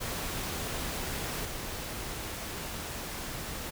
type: noise with level steps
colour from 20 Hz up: pink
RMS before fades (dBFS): -35 / -38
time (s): 0-3.71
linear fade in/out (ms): 20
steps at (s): 1.45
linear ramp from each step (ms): 5
effects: none